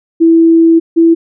sine tone pair in turn, 329.6 / 331.5 Hz, E4 / E4, 0 / +10 cents, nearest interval unison, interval 10 cents, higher second, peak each -3 dBFS, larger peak neither, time 0.2-0.8 / 0.96-1.15 s, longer first, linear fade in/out 20 ms, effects none

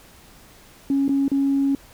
sine tone with dropouts, 276 Hz, C#4, 7 cents flat, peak -16 dBFS, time 0.9-1.75 s, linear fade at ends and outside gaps 2 ms, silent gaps 1.081-1.092 / 1.281-1.316 s, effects tanh soft clip ceiling -12 dBFS + pink hiss -49 dBFS RMS until 1.93 s

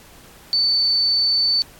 sine tone, 4519 Hz, C#8, 33 cents sharp, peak -15 dBFS, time 0.53-1.62 s, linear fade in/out 0 ms, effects pink hiss -46 dBFS RMS until 1.79 s + AAC 64 kbps

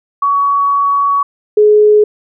sine tone pair in turn, 1126 / 421.8 Hz, C#6 / G#4, +27 / +27 cents, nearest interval octave + perfect fourth, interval 1700 cents, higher first, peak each -9 / -4 dBFS, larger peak second, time 0.22-1.23 / 1.57-2.04 s, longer first, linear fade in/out 5 ms, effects none

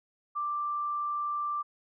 sine tone, 1178 Hz, D6, 5 cents sharp, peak -29 dBFS, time 0.35-1.63 s, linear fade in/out 20 ms, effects none

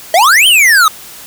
square exponential two-way sweep, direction up then down, 622.3 to 3200 to 1222 Hz, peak -5 dBFS, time 0.14-0.88 s, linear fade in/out 2 ms, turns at 0.47 s, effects white hiss -32 dBFS RMS until 1.26 s

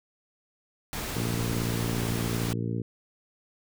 pink noise, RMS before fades -34 dBFS, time 0.93-2.53 s, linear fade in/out 0 ms
harmonic tone, 57.6 Hz, A#1, 20 cents flat, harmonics 2 / 3 / 4 / 5 / 6 / 7 / 8, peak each -30 / -34 / -36 / -38 / -40 / -41 / -42 dBFS, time 1.15-2.82 s, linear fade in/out 5 ms
effects none

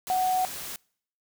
sine tone in noise, 742 Hz, F#5, 5 cents sharp, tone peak -22 dBFS, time 0.1-0.45 s, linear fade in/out 0 ms, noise white, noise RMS -37 dBFS, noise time 0.07-0.76 s, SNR +12 dB, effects noise-tail reverb RT60 0.6 s tail -26 dB re dry

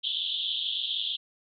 pink band-pass noise, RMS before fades -31 dBFS, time 0.03-1.17 s, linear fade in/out 20 ms, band 3100 to 3700 Hz, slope 96 dB/octave, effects none

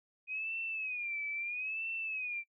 sine tone with vibrato, 2489 Hz, D#7, in tune, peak -35 dBFS, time 0.27-2.44 s, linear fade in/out 50 ms, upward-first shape sine, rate 0.76 Hz, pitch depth 130 cents each way, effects noise-tail reverb RT60 0.1 s tail -24 dB re dry

